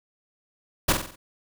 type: noise with echo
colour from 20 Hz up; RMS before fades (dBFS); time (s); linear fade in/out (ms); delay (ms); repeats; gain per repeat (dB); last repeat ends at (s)
pink; -19; 0.88-0.93; 10; 46; 5; -6; 1.16
effects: none

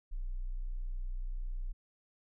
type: tone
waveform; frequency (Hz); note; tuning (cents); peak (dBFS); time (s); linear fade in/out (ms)
sine; 30.71; B0; -9; -34; 0.11-1.73; 20
effects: none

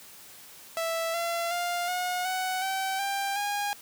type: tone with pitch steps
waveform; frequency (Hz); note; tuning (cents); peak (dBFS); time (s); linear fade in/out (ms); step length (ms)
sawtooth; 659.3 / 679.8 / 700.9 / 722.7 / 745.2 / 768.4 / 792.2 / 816.9; E5 / F5 / F5 / F#5 / F#5 / G5 / G5 / G#5; 0 / -47 / +6 / -41 / +12 / -35 / +18 / -29; -24; 0.77-3.73; 0; 370
effects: white hiss -49 dBFS RMS until 3.81 s + high-pass 80 Hz 12 dB/octave

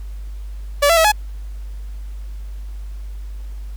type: tone with pitch steps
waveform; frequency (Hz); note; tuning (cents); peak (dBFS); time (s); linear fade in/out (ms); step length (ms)
sawtooth; 575 / 671 / 647 / 845; D5 / E5 / E5 / G#5; -37 / +31 / -32 / +30; -7; 0.82-1.12; 10; 75
effects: added 50 Hz sine -27 dBFS peak until 3.76 s + pink hiss -52 dBFS RMS until 3.76 s

